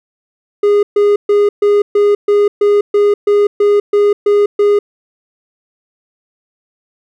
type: tone bursts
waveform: triangle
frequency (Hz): 410.5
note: G#4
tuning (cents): -20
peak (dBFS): -5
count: 13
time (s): 0.63-4.79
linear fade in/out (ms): 5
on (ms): 200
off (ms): 130
effects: none